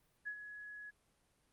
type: tone with ADSR envelope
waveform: sine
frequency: 1684 Hz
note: G#6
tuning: 24 cents sharp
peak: -38 dBFS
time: 0.25-0.91 s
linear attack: 25 ms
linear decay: 75 ms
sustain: -9 dB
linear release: 21 ms
effects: pink hiss -75 dBFS RMS until 1.52 s + Opus 32 kbps